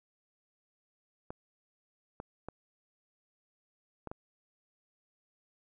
clicks, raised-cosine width 1 ms, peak -26 dBFS, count 5, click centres 1.305 / 2.201 / 2.486 / 4.073 / 4.115 s, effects none

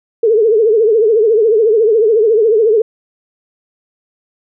sine tone with vibrato, 440 Hz, A4, in tune, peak -7 dBFS, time 0.23-2.82 s, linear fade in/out 5 ms, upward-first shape triangle, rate 14 Hz, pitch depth 140 cents each way, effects none

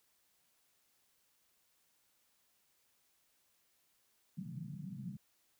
white band-pass noise, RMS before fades -45 dBFS, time 4.37-5.17 s, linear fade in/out 10 ms, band 130 to 200 Hz, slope 48 dB/octave, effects white hiss -75 dBFS RMS until 5.59 s

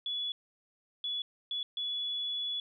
sine tone bursts at uneven times, 3411 Hz, G#7, 46 cents sharp, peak -32 dBFS, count 4, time 0.06-0.32 / 1.04-1.22 / 1.51-1.63 / 1.77-2.6 s, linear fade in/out 2 ms, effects none

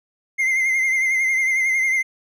triangle tone with vibrato, 2093 Hz, C7, in tune, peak -15 dBFS, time 0.38-2.03 s, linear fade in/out 20 ms, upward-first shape triangle, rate 11 Hz, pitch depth 52 cents each way, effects none

